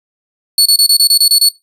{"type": "tone bursts", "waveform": "sawtooth", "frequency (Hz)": 4420, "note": "C#8", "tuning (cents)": -6, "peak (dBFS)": -3, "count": 9, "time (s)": [0.58, 1.488], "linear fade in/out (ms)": 2, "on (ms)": 76, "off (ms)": 28, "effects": ["noise-tail reverb RT60 0.2 s tail -18 dB re dry", "resampled to 32000 Hz"]}